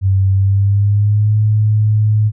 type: tone with pitch glide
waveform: sine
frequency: 96.4 to 106.96 Hz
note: G2 to A2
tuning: -28 to -49 cents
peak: -9 dBFS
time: 0.01-2.32 s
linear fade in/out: 50 ms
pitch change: +179 cents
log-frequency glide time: 0.31-1.37 s
effects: none